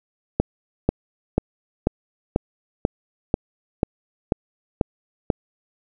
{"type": "click train", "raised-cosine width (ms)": 2, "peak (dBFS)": -3, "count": 11, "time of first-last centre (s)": [0.4, 5.302], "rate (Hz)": 2.04, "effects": []}